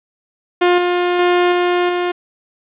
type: tone with level steps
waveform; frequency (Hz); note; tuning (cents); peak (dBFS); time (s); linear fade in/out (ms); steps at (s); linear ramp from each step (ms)
sawtooth; 354.8; F4; +27; -6 / -10 / -7 / -9 / -12; 0.61-2.12; 10; 0.78 / 1.19 / 1.52 / 1.89; 2
effects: resampled to 8000 Hz + 7-bit